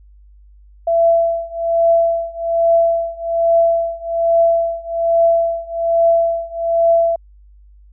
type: tone with tremolo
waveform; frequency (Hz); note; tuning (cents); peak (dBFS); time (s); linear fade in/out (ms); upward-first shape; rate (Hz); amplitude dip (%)
sine; 670; E5; +28; -8; 0.87-7.16; 5; triangle; 1.2; 95
effects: added 50 Hz sine -42 dBFS peak until 7.92 s